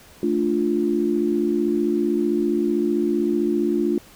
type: chord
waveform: sine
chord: D minor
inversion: second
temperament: equal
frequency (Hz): 220 / 293.7 / 349.2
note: A3 / D4 / F4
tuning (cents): 0 / 0 / 0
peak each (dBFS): -24 / -23 / -21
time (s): 0.23-3.98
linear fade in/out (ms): 2
effects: pink hiss -48 dBFS RMS until 4.15 s